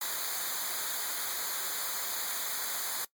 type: noise with comb filter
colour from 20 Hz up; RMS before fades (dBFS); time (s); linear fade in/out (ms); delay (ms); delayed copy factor
white; -34; 0.01-3.05; 5; 0.36; -0.9
effects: noise-tail reverb RT60 0.1 s tail -20 dB re dry + MP3 96 kbps